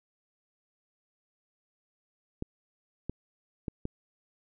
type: clicks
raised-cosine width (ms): 3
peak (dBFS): -20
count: 4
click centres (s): 2.424 / 3.096 / 3.682 / 3.854
effects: none